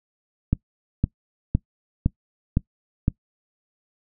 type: click train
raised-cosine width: 5 ms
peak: -6 dBFS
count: 6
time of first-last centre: 0.53-3.081 s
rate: 1.96 Hz
effects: noise-tail reverb RT60 0.1 s tail -22 dB re dry